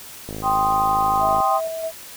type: click train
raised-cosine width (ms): 2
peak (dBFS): -18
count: 60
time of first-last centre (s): 0.29-1.403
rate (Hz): 53
type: chord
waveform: sine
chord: C minor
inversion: second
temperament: equal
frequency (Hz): 784 / 1046.5 / 1244.5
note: G5 / C6 / Eb6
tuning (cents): 0 / 0 / 0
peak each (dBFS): -19 / -21 / -23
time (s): 0.42-1.61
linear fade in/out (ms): 50
type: tone with tremolo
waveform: sine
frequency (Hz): 649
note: E5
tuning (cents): -27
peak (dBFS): -22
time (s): 1.19-1.92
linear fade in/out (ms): 50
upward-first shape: square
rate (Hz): 3.1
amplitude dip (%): 35
effects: white hiss -39 dBFS RMS until 2.16 s